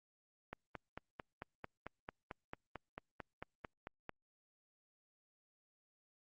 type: click train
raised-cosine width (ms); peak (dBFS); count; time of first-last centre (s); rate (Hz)
0.5; -29; 17; 0.53-4.093; 4.49
effects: Opus 48 kbps